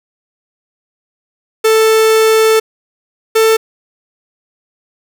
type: tone pair in turn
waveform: 45% pulse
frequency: 441.3 / 444.1 Hz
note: A4 / A4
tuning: +5 / +16 cents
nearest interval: unison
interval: 11 cents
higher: second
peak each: -7 dBFS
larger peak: neither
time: 1.64-2.6 / 3.35-3.57 s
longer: first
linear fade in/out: 10 ms
effects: none